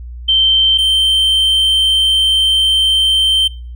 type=tone pair in turn; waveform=sine / triangle; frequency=3119 / 3119 Hz; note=G7 / G7; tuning=-9 / -9 cents; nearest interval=unison; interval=0 cents; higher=neither; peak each=-8 dBFS; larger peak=neither; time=0.28-0.78 / 0.78-3.48 s; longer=second; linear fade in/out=10 ms; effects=noise-tail reverb RT60 0.4 s tail -25 dB re dry + added 60 Hz sine -26 dBFS peak until 3.75 s